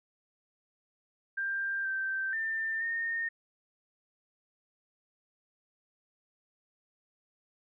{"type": "tone with pitch steps", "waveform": "sine", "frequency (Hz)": [1587, 1559, 1793, 1835], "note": ["G6", "G6", "A6", "A#6"], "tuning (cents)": [21, -10, 32, -28], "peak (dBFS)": -30, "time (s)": [1.37, 3.29], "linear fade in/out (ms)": 10, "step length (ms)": 480, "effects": []}